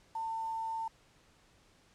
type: tone with quantisation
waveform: sine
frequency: 898 Hz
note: A5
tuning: 35 cents sharp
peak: -34 dBFS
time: 0.15-0.88 s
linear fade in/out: 5 ms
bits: 9
effects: pink hiss -65 dBFS RMS until 1.94 s + low-pass 8000 Hz 12 dB/octave